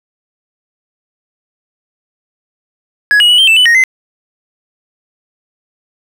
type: tone with pitch steps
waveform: triangle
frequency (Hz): 1676 / 2901 / 2941 / 3143 / 2653 / 2989 / 1868 / 2058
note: G#6 / F#7 / F#7 / G7 / E7 / F#7 / A#6 / C7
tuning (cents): +15 / -35 / -11 / +4 / +10 / +17 / +3 / -29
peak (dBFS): -3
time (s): 3.11-3.838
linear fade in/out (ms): 0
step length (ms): 91
effects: none